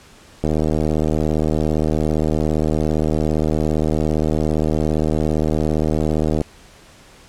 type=click train; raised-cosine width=2 ms; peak=-6 dBFS; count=464; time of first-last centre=0.44-6.414 s; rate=77.5 Hz; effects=pink hiss -46 dBFS RMS until 7.28 s + low-pass 9000 Hz 12 dB/octave